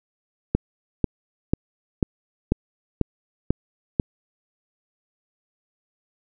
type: click train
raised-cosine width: 3 ms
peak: -5 dBFS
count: 8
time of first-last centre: 0.55-3.998 s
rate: 2.03 Hz
effects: none